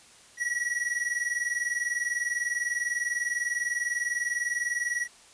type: tone pair together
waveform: square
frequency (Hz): 1916 / 1936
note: A#6 / B6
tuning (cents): +47 / -35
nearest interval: unison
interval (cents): 18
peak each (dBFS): -31 / -31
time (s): 0.37-5.08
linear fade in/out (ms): 50
effects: white hiss -54 dBFS RMS until 5.33 s + resampled to 22050 Hz